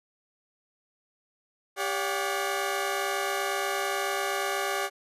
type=tone cluster; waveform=15% pulse; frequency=395.9 / 570 / 723 Hz; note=G4 / C#5 / F#5; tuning=+17 / +48 / -40 cents; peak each=-24 / -26 / -27 dBFS; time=1.76-4.9 s; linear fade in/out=50 ms; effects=resampled to 32000 Hz